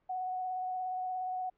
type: tone with vibrato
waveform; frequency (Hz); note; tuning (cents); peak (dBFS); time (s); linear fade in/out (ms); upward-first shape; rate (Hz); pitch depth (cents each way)
sine; 740; F#5; 0; -33; 0.09-1.5; 10; square; 17; 12
effects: pink hiss -75 dBFS RMS until 1.57 s + low-pass 2000 Hz 12 dB/octave